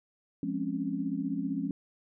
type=chord; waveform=sine; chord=Db major seventh; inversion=first; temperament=equal; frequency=174.61 / 207.7 / 261.6 / 277.2 Hz; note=F3 / Ab3 / C4 / Db4; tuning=0 / 0 / 0 / 0 cents; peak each=-37 / -36 / -36 / -33 dBFS; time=0.43-1.71 s; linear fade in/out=2 ms; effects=none